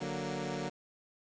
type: chord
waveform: 15% pulse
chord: D augmented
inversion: none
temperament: equal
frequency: 146.83 / 185 / 233.1 Hz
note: D3 / F#3 / A#3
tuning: 0 / 0 / 0 cents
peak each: -33 / -33 / -34 dBFS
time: 0-0.7 s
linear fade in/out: 20 ms
effects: resampled to 16000 Hz + 9-bit